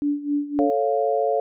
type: tone with tremolo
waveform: sine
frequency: 290 Hz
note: D4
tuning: 22 cents flat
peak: -18 dBFS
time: 0.02-0.7 s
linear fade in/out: 0 ms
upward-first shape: sine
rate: 3.8 Hz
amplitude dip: 80%
type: chord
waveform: sine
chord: A augmented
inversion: none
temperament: equal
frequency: 440 / 554.4 / 698.5 Hz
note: A4 / C#5 / E#5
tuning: 0 / 0 / 0 cents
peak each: -23 dBFS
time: 0.59-1.4 s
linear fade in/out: 0 ms
effects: none